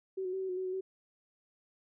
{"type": "tone with pitch steps", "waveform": "sine", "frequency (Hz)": [380.6, 367.4, 381.3, 378.8, 364.6, 374.8, 370, 379.5], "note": ["F#4", "F#4", "G4", "F#4", "F#4", "F#4", "F#4", "F#4"], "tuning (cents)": [49, -12, -48, 41, -25, 22, 0, 44], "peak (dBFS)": -33, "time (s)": [0.17, 0.81], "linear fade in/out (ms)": 10, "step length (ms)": 80, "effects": []}